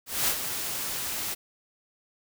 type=noise with ADSR envelope; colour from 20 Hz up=white; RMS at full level=-24 dBFS; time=0.06-1.35 s; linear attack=220 ms; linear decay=67 ms; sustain=-8 dB; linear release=19 ms; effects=none